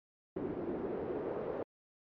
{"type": "noise with band-pass filter sweep", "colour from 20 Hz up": "pink", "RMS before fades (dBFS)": -38, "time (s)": [0.36, 1.63], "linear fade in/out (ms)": 5, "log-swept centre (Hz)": [320, 490], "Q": 3.1, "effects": ["low-pass 2000 Hz 12 dB/octave", "MP3 48 kbps"]}